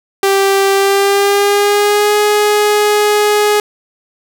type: tone with pitch glide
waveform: sawtooth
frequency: 392 to 417.7 Hz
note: G4 to G#4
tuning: 0 to +10 cents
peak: -5 dBFS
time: 0.23-3.6 s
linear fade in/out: 2 ms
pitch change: +110 cents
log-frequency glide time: 0.73-2.16 s
effects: none